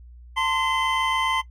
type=tone cluster; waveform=triangle; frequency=895 / 1042 / 2049 / 3099 Hz; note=A5 / C6 / C7 / G7; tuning=+29 / -7 / -37 / -21 cents; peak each=-25 / -23 / -24 / -27 dBFS; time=0.36-1.42 s; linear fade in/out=20 ms; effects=noise-tail reverb RT60 0.1 s tail -17 dB re dry + added 60 Hz sine -42 dBFS peak until 1.5 s